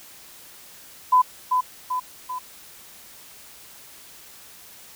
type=tone with echo; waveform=sine; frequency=1006 Hz; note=B5; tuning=32 cents sharp; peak=-12 dBFS; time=1.12-1.22 s; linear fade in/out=10 ms; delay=390 ms; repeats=3; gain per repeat=-5 dB; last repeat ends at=2.39 s; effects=white hiss -46 dBFS RMS until 4.95 s